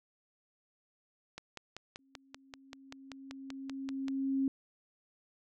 click train, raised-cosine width 0.2 ms, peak -26 dBFS, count 15, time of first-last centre 1.38-4.083 s, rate 5.18 Hz
sine tone with exponential growth, 269.8 Hz, C#4, 47 cents flat, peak -27 dBFS, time 1.99-4.48 s, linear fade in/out 2 ms, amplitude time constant 540 ms
effects none

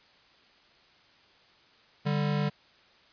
square tone pair together, 146.83 / 196 Hz, D3 / G3, 0 / 0 cents, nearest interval perfect fourth, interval 500 cents, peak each -28 / -31 dBFS, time 2.05-2.5 s, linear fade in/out 20 ms, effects white hiss -60 dBFS RMS until 3.12 s + resampled to 11025 Hz

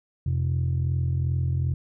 sine tone pair together, 87.42 / 130 Hz, F2 / C3, +2 / -11 cents, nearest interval perfect fifth, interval 687 cents, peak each -23 dBFS, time 0.26-1.74 s, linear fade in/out 5 ms, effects tanh soft clip ceiling -18 dBFS

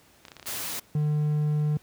clicks, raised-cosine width 0.2 ms, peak -26 dBFS, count 10, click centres 0.252 / 0.283 / 0.318 / 0.367 / 0.397 / 0.428 / 0.459 / 0.49 / 0.525 / 0.555 s
white noise, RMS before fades -33 dBFS, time 0.46-0.8 s, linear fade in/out 10 ms
triangle tone, 150 Hz, D3, 37 cents sharp, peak -20 dBFS, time 0.95-1.77 s, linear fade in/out 2 ms
effects pink hiss -58 dBFS RMS until 1.82 s + high-pass 60 Hz 12 dB/octave

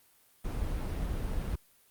brown noise, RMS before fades -33 dBFS, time 0.44-1.56 s, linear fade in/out 10 ms, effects white hiss -64 dBFS RMS until 1.9 s + Opus 32 kbps

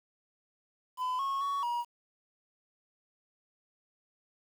triangle tone with pitch steps, 1010 / 1094 / 1120 / 955 Hz, B5 / C#6 / C#6 / A#5, +39 / -23 / +18 / +42 cents, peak -28 dBFS, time 0.97-1.85 s, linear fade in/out 50 ms, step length 220 ms, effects 9-bit

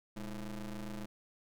35% pulse ring-modulated tone, 109.9 Hz, A2, 2 cents flat, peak -35 dBFS, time 0.16-1.06 s, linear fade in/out 10 ms, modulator 96.3 Hz, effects none

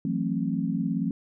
sine chord, F# half-diminished seventh, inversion third, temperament just, 166.5 / 185 / 222 / 266.4 Hz, E3 / F#3 / A3 / C4, +18 / 0 / +16 / +31 cents, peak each -30 dBFS, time 0.05-1.11 s, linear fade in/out 2 ms, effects none

